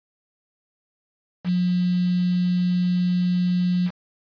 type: tone with quantisation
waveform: sine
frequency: 179.3 Hz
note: F3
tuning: 46 cents sharp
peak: -18 dBFS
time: 1.44-3.91 s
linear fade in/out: 50 ms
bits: 6
effects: resampled to 11025 Hz